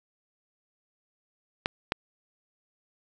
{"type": "clicks", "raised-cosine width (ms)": 0.3, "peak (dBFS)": -9, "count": 2, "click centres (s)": [1.659, 1.921], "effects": ["8-bit"]}